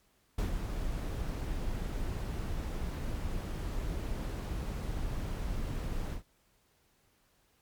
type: noise with ADSR envelope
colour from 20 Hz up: brown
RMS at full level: -29 dBFS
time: 0.38-6.23 s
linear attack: 5 ms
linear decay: 120 ms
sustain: -6 dB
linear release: 110 ms
effects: pink hiss -70 dBFS RMS until 7.61 s + MP3 96 kbps